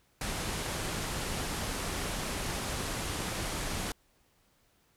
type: low-pass noise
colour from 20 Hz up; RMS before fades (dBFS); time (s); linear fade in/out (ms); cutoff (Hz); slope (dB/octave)
pink; -35; 0.21-3.92; 2; 12000; 48
effects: pink hiss -69 dBFS RMS until 4.96 s